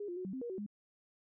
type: tone with pitch steps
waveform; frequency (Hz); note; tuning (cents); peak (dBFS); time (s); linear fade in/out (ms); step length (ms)
sine; 410.1 / 350.9 / 367.6 / 190.3 / 261.5 / 475.9 / 376.3 / 207.1; G#4 / F4 / F#4 / F#3 / C4 / A#4 / F#4 / G#3; -22 / +8 / -11 / +49 / -1 / +36 / +29 / -5; -38; 0-0.664; 5; 83
effects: none